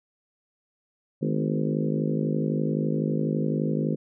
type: harmonic tone with a mistuned harmonic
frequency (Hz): 51.91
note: G#1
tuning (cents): 0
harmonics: 3 / 4 / 5 / 6 / 7 / 8 / 9 / 10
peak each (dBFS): -27 / -29 / -31 / -33 / -34 / -35 / -36 / -37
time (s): 1.21-3.96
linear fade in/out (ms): 20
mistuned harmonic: 4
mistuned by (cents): +58
effects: none